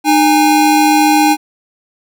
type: tone pair together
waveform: square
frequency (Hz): 304.6 / 819.6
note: D#4 / G#5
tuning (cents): -37 / -23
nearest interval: octave + perfect fourth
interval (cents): 1714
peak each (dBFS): -11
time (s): 0.04-1.37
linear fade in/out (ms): 50
effects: none